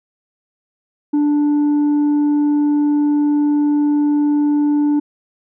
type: tone with tanh clipping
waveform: sine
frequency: 293.7 Hz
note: D4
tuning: in tune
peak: -13 dBFS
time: 1.13-5 s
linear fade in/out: 10 ms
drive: 3 dB
effects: none